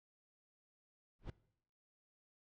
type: noise with exponential growth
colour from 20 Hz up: brown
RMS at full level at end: -38 dBFS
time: 1.19-1.3 s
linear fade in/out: 2 ms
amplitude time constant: 23 ms
effects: noise-tail reverb RT60 0.7 s tail -20 dB re dry + low-pass 4000 Hz 12 dB/octave